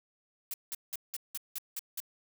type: noise bursts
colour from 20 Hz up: blue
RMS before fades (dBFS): -37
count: 8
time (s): 0.51-2.002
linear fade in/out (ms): 2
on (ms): 29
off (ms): 180
effects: none